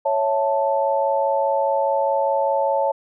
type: chord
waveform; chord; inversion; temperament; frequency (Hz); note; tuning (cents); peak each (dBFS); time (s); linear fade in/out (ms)
sine; A major; first; equal; 554.4 / 659.3 / 880; C#5 / E5 / A5; 0 / 0 / 0; -20 / -25 / -21; 0.05-2.92; 10
effects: none